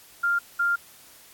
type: tone pair in turn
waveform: sine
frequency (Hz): 1396.9 / 1396.9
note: F6 / F6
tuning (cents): 0 / 0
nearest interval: unison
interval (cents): 0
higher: neither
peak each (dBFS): -20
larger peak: neither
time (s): 0.23-0.39 / 0.59-0.76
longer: second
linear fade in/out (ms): 10
effects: white hiss -51 dBFS RMS until 1.33 s + AAC 64 kbps